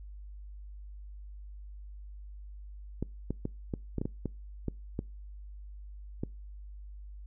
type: clicks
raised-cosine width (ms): 3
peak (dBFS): -19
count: 11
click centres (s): 3.026 / 3.306 / 3.454 / 3.738 / 3.983 / 4.015 / 4.055 / 4.257 / 4.683 / 4.991 / 6.235
effects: noise-tail reverb RT60 0.3 s tail -26 dB re dry + added 50 Hz sine -43 dBFS peak until 7.26 s